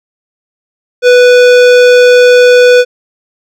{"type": "tone with hard clipping", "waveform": "sine", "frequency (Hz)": 493.9, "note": "B4", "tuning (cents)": 0, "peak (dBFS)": -3, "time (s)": [1.02, 2.85], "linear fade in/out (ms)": 50, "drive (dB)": 17, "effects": []}